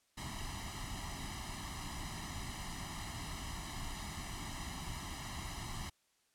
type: noise with comb filter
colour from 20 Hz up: pink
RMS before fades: -43 dBFS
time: 0.17-5.9 s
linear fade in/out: 10 ms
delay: 1 ms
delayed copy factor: +0.85
effects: white hiss -75 dBFS RMS until 6.34 s + low-pass 10000 Hz 12 dB/octave